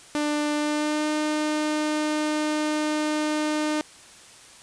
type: tone with pitch glide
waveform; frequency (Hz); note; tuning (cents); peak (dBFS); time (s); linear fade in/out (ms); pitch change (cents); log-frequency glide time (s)
sawtooth; 297.3 to 304.2; D4 to D#4; +21 to -39; -19; 0.15-3.81; 0; +40; 0.55-1.09
effects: white hiss -48 dBFS RMS until 4.62 s + resampled to 22050 Hz